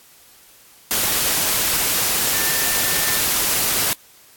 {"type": "tone in noise", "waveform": "sine", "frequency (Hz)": 1789, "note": "A6", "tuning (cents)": 28, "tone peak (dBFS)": -29, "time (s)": [2.34, 3.2], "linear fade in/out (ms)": 0, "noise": "white", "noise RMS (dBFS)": -19, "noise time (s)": [0.91, 3.93], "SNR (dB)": -13, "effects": ["white hiss -49 dBFS RMS until 4.36 s", "AAC 64 kbps"]}